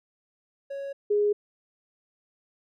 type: tone pair in turn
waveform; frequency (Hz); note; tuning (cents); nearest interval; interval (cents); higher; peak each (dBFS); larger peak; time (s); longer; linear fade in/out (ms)
triangle / sine; 554.4 / 414.1; C#5 / G#4; 0 / -5; perfect fourth; 505; first; -30 / -20; second; 0.7-0.93 / 1.1-1.33; neither; 10
effects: none